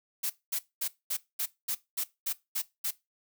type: noise bursts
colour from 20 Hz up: blue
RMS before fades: -31 dBFS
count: 10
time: 0.23-2.91 s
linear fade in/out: 10 ms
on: 70 ms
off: 220 ms
effects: noise-tail reverb RT60 0.2 s tail -18 dB re dry